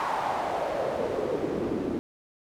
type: noise with band-pass filter sweep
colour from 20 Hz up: pink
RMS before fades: -29 dBFS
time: 0-1.99 s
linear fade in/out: 0 ms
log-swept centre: 970 to 290 Hz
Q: 3.2
effects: none